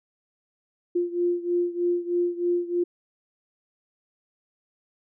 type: beating tone pair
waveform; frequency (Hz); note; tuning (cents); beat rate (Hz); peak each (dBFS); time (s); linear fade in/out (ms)
sine; 349.2 / 352.4; F4 / F4; 0 / +16; 3.2; -24 / -27; 0.95-2.84; 10
effects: none